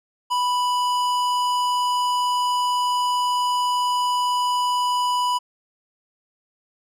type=tone with tanh clipping; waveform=sine; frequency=987.8 Hz; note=B5; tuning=in tune; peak=-21 dBFS; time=0.3-5.39 s; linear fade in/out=20 ms; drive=17 dB; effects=none